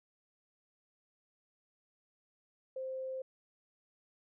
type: tone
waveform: sine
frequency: 523.3 Hz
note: C5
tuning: in tune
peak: -37 dBFS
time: 2.76-3.22 s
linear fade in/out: 5 ms
effects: none